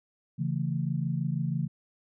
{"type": "chord", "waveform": "sine", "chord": "A major", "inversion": "first", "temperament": "equal", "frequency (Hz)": [138.59, 164.81, 220], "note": ["C#3", "E3", "A3"], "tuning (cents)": [0, 0, 0], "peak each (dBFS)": [-30, -30, -36], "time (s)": [0.38, 1.68], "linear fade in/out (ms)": 20, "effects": []}